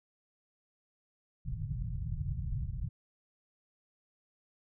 white low-pass noise, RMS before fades -36 dBFS, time 1.45-2.89 s, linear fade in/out 10 ms, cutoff 150 Hz, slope 48 dB/octave, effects none

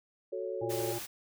sine chord, F# minor, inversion none, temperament equal, 370 / 440 / 554.4 Hz, F#4 / A4 / C#5, 0 / 0 / 0 cents, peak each -38 dBFS, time 0.32-0.93 s, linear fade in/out 10 ms
harmonic tone, 116.6 Hz, A#2, 1 cent sharp, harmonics 1 / 3 / 5 / 7, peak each -41 / -36 / -45 / -42 dBFS, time 0.61-0.99 s, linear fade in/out 10 ms
white noise, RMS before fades -41 dBFS, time 0.69-1.07 s, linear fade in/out 20 ms
effects none

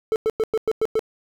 triangle tone bursts, 440 Hz, A4, in tune, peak -15 dBFS, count 7, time 0.12-0.993 s, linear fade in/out 0 ms, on 39 ms, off 100 ms, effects 8-bit

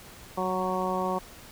harmonic tone with a mistuned harmonic, 185 Hz, F#3, in tune, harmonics 1 / 2 / 3 / 4 / 5 / 6, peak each -33 / -33 / -33 / -33 / -33 / -33 dBFS, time 0.37-1.19 s, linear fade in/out 10 ms, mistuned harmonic 1, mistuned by +20 cents, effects pink hiss -48 dBFS RMS until 1.51 s

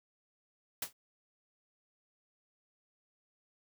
white noise with exponential decay, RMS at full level -31 dBFS, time 0.82-0.93 s, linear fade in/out 5 ms, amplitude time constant 22 ms, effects none

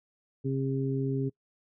harmonic tone, 134.8 Hz, C#3, 48 cents flat, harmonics 1 / 2 / 3, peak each -29 / -32 / -34 dBFS, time 0.44-1.3 s, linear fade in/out 20 ms, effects noise-tail reverb RT60 0.1 s tail -24 dB re dry

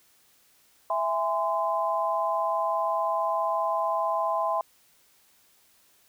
sine chord, E augmented, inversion none, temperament just, 659.3 / 824.1 / 1030.1 Hz, E5 / G#5 / B#5, 0 / -14 / -27 cents, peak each -28 / -30 / -27 dBFS, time 0.9-4.61 s, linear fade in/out 2 ms, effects white hiss -62 dBFS RMS until 6.08 s

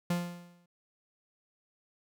45% pulse tone with exponential decay, 174.61 Hz, F3, in tune, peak -26 dBFS, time 0.1-0.66 s, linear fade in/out 5 ms, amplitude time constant 120 ms, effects none

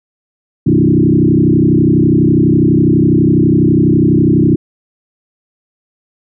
sine tone with frequency modulation, 233.1 Hz, A#3, in tune, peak -6 dBFS, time 0.66-4.56 s, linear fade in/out 10 ms, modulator 32.1 Hz, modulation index 3.6, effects none

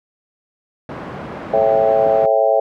pink band-pass noise, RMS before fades -30 dBFS, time 0.89-2.26 s, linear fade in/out 2 ms, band 140 to 1300 Hz, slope 12 dB/octave
sine chord, A dominant seventh, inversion none, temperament just, 440 / 550 / 660 / 792 Hz, A4 / C#5 / E5 / G5, 0 / -14 / +2 / +18 cents, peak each -20 / -16 / -15 / -19 dBFS, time 1.53-2.6 s, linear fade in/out 5 ms
effects none

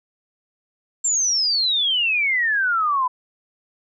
sine exponential sweep, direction down, 7459 to 987.8 Hz, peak -17 dBFS, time 1.04-3.08 s, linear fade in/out 10 ms, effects none

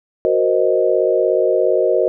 sine chord, C half-diminished seventh, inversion second, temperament equal, 370 / 466.2 / 523.3 / 622.3 Hz, Gb4 / Bb4 / C5 / Eb5, 0 / 0 / 0 / 0 cents, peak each -18 dBFS, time 0.25-2.08 s, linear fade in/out 0 ms, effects none

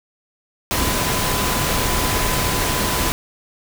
sine tone in noise, 1007 Hz, B5, 33 cents sharp, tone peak -28 dBFS, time 0.71-3.12 s, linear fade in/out 0 ms, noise pink, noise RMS -20 dBFS, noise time 0.71-3.12 s, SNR -11 dB, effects none

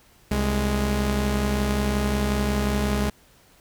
sawtooth tone pair together, 65.42 / 207.7 Hz, C2 / G#3, 0 / 0 cents, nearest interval octave + minor sixth, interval 2000 cents, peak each -20 dBFS, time 0.31-3.1 s, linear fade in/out 5 ms, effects pink hiss -56 dBFS RMS until 3.6 s

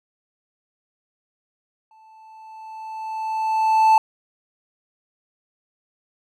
triangle tone with exponential growth, 879 Hz, A5, 2 cents flat, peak -8 dBFS, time 1.91-3.98 s, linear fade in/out 2 ms, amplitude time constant 450 ms, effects none

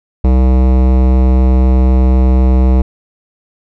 sine tone with hard clipping, 64 Hz, C2, 38 cents flat, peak -8 dBFS, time 0.24-2.82 s, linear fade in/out 5 ms, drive 18 dB, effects none

